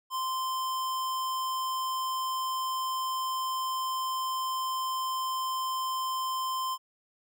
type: tone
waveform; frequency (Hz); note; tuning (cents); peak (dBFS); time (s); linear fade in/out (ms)
square; 1040; C6; -11; -30; 0.1-6.78; 50
effects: none